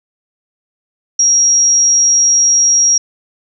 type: tone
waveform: sine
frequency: 5650 Hz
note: F8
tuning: 19 cents sharp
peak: -7 dBFS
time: 1.19-2.98 s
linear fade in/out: 5 ms
effects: none